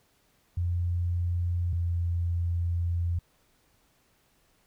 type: tone pair in turn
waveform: sine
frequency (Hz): 87.31 / 86.01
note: F2 / F2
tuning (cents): 0 / -26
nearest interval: unison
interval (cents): 26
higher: first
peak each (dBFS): -25 / -25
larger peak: neither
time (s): 0.57-1.73 / 1.73-3.19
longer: second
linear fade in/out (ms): 5
effects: pink hiss -67 dBFS RMS until 4.66 s